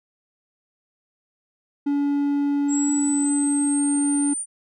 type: tone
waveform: triangle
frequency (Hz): 285.2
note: C#4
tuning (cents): +49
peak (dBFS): -17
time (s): 1.86-4.34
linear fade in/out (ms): 10
type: linear sweep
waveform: sine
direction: up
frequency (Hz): 7600 to 9090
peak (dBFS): -25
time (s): 2.68-4.46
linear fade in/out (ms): 50
effects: none